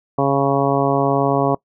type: harmonic tone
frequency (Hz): 138.59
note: C#3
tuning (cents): 0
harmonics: 1 / 2 / 3 / 4 / 5 / 6 / 7 / 8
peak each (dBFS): -22 / -21 / -21 / -22 / -21 / -27 / -25 / -25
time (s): 0.18-1.55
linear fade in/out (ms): 5
effects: noise-tail reverb RT60 0.1 s tail -23 dB re dry